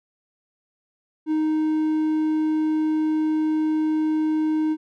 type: tone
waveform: triangle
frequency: 311.1 Hz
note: D#4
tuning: in tune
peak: -17 dBFS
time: 1.26-4.77 s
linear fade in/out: 50 ms
effects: none